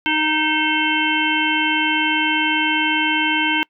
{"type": "harmonic tone with a mistuned harmonic", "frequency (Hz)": 310, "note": "D#4", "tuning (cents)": -6, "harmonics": [1, 3, 5, 7, 9, 10], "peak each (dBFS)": [-23, -23, -23, -23, -23, -23], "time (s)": [0.06, 3.63], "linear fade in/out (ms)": 0, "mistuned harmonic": 9, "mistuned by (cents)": -68, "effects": ["noise-tail reverb RT60 0.1 s tail -26 dB re dry"]}